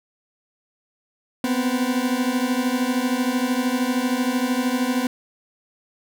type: beating tone pair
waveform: 40% pulse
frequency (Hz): 245.3 / 258.3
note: B3 / C4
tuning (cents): -12 / -22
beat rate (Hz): 13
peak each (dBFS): -22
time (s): 1.44-5.07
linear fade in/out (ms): 2
effects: none